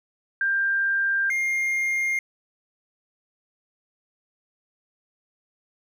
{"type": "tone pair in turn", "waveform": ["sine", "triangle"], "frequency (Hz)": [1589, 2121], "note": ["G6", "C7"], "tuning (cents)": [23, 23], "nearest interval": "perfect fourth", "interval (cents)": 500, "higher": "second", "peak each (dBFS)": -20, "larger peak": "neither", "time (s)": [[0.41, 1.3], [1.3, 2.19]], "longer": "neither", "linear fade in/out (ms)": 2, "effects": []}